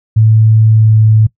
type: tone with pitch glide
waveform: sine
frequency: 110 to 109.24 Hz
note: A2 to A2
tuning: 0 to -12 cents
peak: -4 dBFS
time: 0.16-1.27 s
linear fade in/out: 10 ms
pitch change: -12 cents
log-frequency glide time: 0.71-0.97 s
effects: noise-tail reverb RT60 0.1 s tail -20 dB re dry